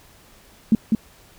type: tone with echo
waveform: sine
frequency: 220 Hz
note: A3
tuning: in tune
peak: -10 dBFS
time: 0.72-0.75 s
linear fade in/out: 2 ms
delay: 200 ms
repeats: 1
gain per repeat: -3 dB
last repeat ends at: 0.95 s
effects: pink hiss -51 dBFS RMS until 1.38 s